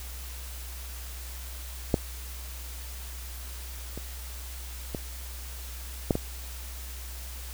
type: clicks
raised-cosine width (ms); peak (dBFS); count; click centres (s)
2; -8 / -23 / -17 / -8 / -14; 5; 1.942 / 3.976 / 4.948 / 6.108 / 6.154
effects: added 62 Hz sine -38 dBFS peak until 7.53 s + white hiss -44 dBFS RMS until 7.53 s